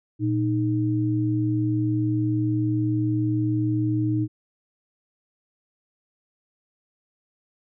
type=tone pair together; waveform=sine; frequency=116.7 / 310 Hz; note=A#2 / D#4; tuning=+2 / -6 cents; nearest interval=octave + perfect fourth; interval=1692 cents; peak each=-23 dBFS; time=0.19-4.28 s; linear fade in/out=50 ms; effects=none